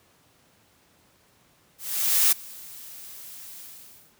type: noise with ADSR envelope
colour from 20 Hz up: blue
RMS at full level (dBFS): -18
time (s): 1.78-4.15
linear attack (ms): 540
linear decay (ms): 10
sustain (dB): -24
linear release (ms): 560
effects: pink hiss -61 dBFS RMS until 4.19 s + high-pass 80 Hz 12 dB/octave